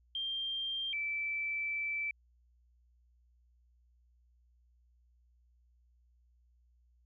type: tone pair in turn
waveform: sine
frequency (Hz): 3180 / 2322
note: G7 / D7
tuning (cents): +24 / -20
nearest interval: perfect fourth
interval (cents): 544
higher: first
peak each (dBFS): -34 / -33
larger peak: second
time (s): 0.15-0.93 / 0.93-2.11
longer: second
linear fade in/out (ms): 2
effects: added 60 Hz sine -65 dBFS peak until 7.05 s